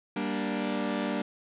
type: chord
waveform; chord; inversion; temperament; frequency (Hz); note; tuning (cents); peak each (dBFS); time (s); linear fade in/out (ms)
sawtooth; G minor; none; equal with one note detuned; 196 / 235 / 293.7; G3 / Bb3 / D4; 0 / +14 / 0; -29; 0.16-1.22; 5
effects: resampled to 8000 Hz + 8-bit